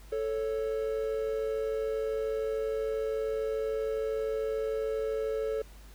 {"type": "tone pair together", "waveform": "triangle", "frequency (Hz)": [440, 553], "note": ["A4", "C#5"], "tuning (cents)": [0, -4], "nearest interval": "major third", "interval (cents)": 396, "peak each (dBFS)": [-28, -33], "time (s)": [0.12, 5.62], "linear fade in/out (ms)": 5, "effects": ["added 50 Hz sine -48 dBFS peak until 5.94 s", "pink hiss -57 dBFS RMS until 5.94 s"]}